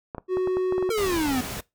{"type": "clicks", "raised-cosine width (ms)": 1, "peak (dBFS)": -18, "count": 9, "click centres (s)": [0.148, 0.182, 0.371, 0.474, 0.57, 0.724, 0.781, 0.826, 0.892]}
{"type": "tone", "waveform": "triangle", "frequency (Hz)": 370, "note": "F#4", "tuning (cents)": 0, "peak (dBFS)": -19, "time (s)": [0.28, 0.93], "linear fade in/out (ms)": 50}
{"type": "exponential sweep", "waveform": "square", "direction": "down", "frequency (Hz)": [466.2, 245], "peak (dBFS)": -23, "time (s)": [0.9, 1.41], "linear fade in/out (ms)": 5}
{"type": "noise", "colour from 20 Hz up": "pink", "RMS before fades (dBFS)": -33, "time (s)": [0.97, 1.61], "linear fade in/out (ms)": 10}
{"effects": ["noise-tail reverb RT60 0.2 s tail -21 dB re dry"]}